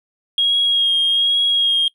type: tone with vibrato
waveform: triangle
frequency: 3271 Hz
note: G#7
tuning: 27 cents flat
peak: -10 dBFS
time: 0.38-1.88 s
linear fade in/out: 2 ms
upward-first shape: sine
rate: 1.2 Hz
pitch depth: 21 cents each way
effects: noise-tail reverb RT60 0.1 s tail -23 dB re dry + tanh soft clip ceiling -11 dBFS